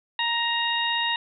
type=harmonic tone; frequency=936 Hz; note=A#5; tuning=7 cents sharp; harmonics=1 / 2 / 3 / 4; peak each=-28 / -28 / -28 / -28 dBFS; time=0.19-1.16 s; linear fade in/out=2 ms; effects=none